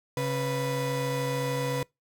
35% pulse tone pair together, 136.85 / 493.9 Hz, C#3 / B4, -22 / 0 cents, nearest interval octave + minor seventh, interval 2222 cents, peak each -28 dBFS, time 0.17-1.83 s, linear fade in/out 2 ms, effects noise-tail reverb RT60 0.2 s tail -25 dB re dry

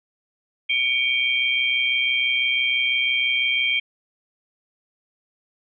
sine tone cluster, 2266 / 2392 / 3184 Hz, C#7 / D7 / G7, +37 / +31 / +26 cents, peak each -23 dBFS, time 0.69-3.8 s, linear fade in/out 10 ms, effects none

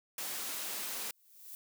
white high-pass noise, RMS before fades -39 dBFS, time 0.18-1.11 s, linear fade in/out 2 ms, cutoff 220 Hz, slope 12 dB/octave
violet noise with exponential growth, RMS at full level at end -45 dBFS, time 0.95-1.55 s, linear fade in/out 0 ms, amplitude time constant 130 ms
effects none

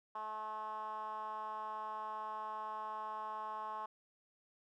10% pulse tone with band-pass filter, 215.6 Hz, A3, 35 cents flat, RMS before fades -43 dBFS, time 0.15-3.86 s, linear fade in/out 5 ms, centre 990 Hz, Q 7.4, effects none

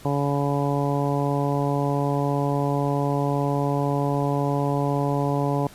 harmonic tone, 141.9 Hz, C#3, 41 cents sharp, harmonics 1 / 2 / 3 / 4 / 5 / 6 / 7, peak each -24 / -27 / -29 / -30 / -31 / -32 / -32 dBFS, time 0.05-5.67 s, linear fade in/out 2 ms, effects pink hiss -47 dBFS RMS until 5.74 s + resampled to 32000 Hz

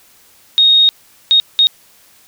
sine tone bursts at uneven times, 3729 Hz, A#7, in tune, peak -6 dBFS, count 3, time 0.58-0.89 / 1.31-1.4 / 1.59-1.67 s, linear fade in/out 0 ms, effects white hiss -48 dBFS RMS until 2.27 s

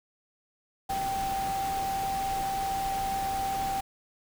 sine tone in noise, 780 Hz, G5, 9 cents flat, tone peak -28 dBFS, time 0.89-3.81 s, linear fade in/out 10 ms, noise pink, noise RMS -38 dBFS, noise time 0.89-3.81 s, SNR +7 dB, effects none

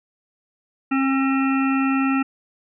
harmonic tone, 269 Hz, C4, 48 cents sharp, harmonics 1 / 3 / 5 / 7 / 9 / 10, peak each -18 / -30 / -26 / -33 / -34 / -31 dBFS, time 0.91-2.23 s, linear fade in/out 10 ms, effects none

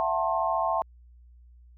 sine chord, F# half-diminished seventh, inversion third, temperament just, 666 / 740 / 888 / 1065.6 Hz, E5 / F#5 / A5 / C6, +18 / 0 / +16 / +31 cents, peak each -28 / -31 / -29 / -29 dBFS, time 0-0.82 s, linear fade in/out 0 ms, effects added 60 Hz sine -50 dBFS peak until 1.77 s

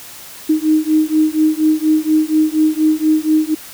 sine beating tone pair, 309 / 313.2 Hz, D#4 / D#4, -12 / +11 cents, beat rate 4.2 Hz, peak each -14 / -14 dBFS, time 0.49-3.55 s, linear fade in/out 10 ms, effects white hiss -35 dBFS RMS until 3.73 s

